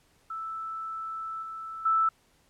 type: tone with level steps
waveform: sine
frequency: 1318.5 Hz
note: E6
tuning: in tune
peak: -33 / -36 / -21 dBFS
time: 0.3-2.09 s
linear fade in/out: 5 ms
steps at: 1.42 / 1.85 s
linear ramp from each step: 10 ms
effects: pink hiss -65 dBFS RMS until 2.49 s + low-pass 12000 Hz 12 dB/octave